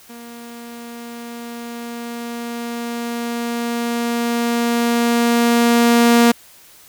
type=tone with level ramp; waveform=sawtooth; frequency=235.7 Hz; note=A#3; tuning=19 cents sharp; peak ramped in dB=-31 to -5 dBFS; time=0.09-6.32 s; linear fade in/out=10 ms; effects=white hiss -46 dBFS RMS until 6.88 s